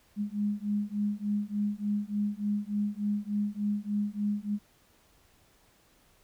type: beating tone pair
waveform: sine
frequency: 204.9 / 208.3 Hz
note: G#3 / G#3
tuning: -23 / +5 cents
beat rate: 3.4 Hz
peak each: -31 / -31 dBFS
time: 0.16-4.59 s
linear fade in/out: 50 ms
effects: pink hiss -64 dBFS RMS until 6.23 s